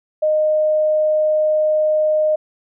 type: tone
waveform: sine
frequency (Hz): 616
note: D#5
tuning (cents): -17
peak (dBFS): -13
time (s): 0.22-2.36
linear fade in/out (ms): 10
effects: none